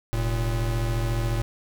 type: tone pair together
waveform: square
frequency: 42.93 / 114.6 Hz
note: F1 / A#2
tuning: -29 / -29 cents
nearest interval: octave + perfect fourth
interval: 1700 cents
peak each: -27 / -26 dBFS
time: 0.13-1.42 s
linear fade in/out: 0 ms
effects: none